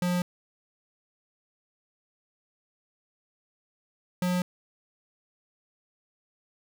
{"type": "tone pair in turn", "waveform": "square", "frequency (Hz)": [178, 179.86], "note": ["F3", "F#3"], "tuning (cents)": [33, -49], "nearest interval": "unison", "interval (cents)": 18, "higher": "second", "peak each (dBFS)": -25, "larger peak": "neither", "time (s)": [[0.02, 0.22], [4.22, 4.42]], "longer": "neither", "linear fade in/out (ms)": 2, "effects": []}